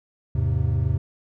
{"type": "chord", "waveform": "triangle", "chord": "E augmented", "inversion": "none", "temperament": "equal with one note detuned", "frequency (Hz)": [80.57, 103.83, 130.81], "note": ["E2", "G#2", "B#2"], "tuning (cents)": [-39, 0, 0], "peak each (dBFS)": -22, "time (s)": [0.35, 0.98], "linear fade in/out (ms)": 5, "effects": []}